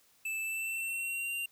square tone with pitch glide, 2635 to 2774 Hz, E7 to F7, -1 to -12 cents, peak -34 dBFS, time 0.25-1.46 s, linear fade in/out 5 ms, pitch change +89 cents, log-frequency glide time 0.41-1.35 s, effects white hiss -66 dBFS RMS until 1.51 s

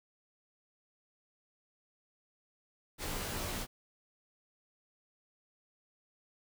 pink noise with comb filter, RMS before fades -38 dBFS, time 2.98-3.67 s, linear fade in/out 50 ms, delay 18 ms, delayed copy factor -0.8, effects none

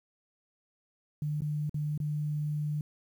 sine tone with dropouts, 149.7 Hz, D3, 33 cents sharp, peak -29 dBFS, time 1.22-2.81 s, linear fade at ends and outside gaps 2 ms, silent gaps 1.407-1.419 / 1.695-1.743 / 1.977-2.001 s, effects 10-bit

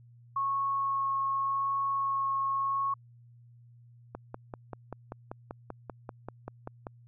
sine tone with vibrato, 1096 Hz, C#6, 20 cents flat, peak -27 dBFS, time 0.36-2.94 s, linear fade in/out 5 ms, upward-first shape sine, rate 0.86 Hz, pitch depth 8 cents each way
click train, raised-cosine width 1 ms, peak -24 dBFS, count 15, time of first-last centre 4.15-6.868 s, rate 5.15 Hz
effects added 119 Hz sine -53 dBFS peak until 7.07 s

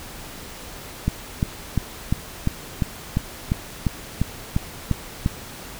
click train, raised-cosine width 5 ms, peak -7 dBFS, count 13, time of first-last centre 1.08-5.261 s, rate 2.87 Hz, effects pink hiss -38 dBFS RMS until 5.79 s

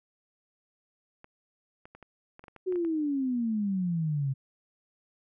clicks, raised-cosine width 0.5 ms, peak -33 dBFS, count 11, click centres 1.244 / 1.855 / 1.95 / 2.027 / 2.394 / 2.44 / 2.482 / 2.563 / 2.724 / 2.758 / 2.849 s
sine exponential sweep, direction down, 376.9 to 131.9 Hz, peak -26 dBFS, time 2.66-4.34 s, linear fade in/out 20 ms
effects none

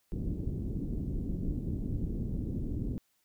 pink low-pass noise, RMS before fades -34 dBFS, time 0.12-2.98 s, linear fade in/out 0 ms, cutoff 320 Hz, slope 24 dB/octave, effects white hiss -74 dBFS RMS until 3.24 s

